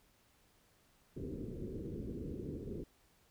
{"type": "low-pass noise", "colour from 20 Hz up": "white", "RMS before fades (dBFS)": -43, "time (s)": [1.16, 2.84], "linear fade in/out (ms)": 10, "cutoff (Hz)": 430, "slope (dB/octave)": 48, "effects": ["pink hiss -70 dBFS RMS until 3.3 s"]}